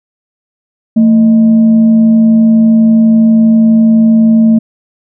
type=tone with frequency modulation; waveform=sine; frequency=224.1 Hz; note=A3; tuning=32 cents sharp; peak=-3 dBFS; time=0.96-4.59 s; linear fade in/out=10 ms; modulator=396 Hz; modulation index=0.21; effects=none